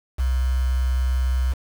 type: tone with quantisation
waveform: sine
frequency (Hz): 63.9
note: C2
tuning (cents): -40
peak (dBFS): -18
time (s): 0.18-1.54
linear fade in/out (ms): 20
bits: 6
effects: none